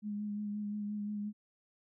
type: tone with vibrato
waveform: sine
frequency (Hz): 207.7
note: G#3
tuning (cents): 0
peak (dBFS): -35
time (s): 0.02-1.33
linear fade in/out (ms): 50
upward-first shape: sine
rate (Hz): 5.7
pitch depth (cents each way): 22
effects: none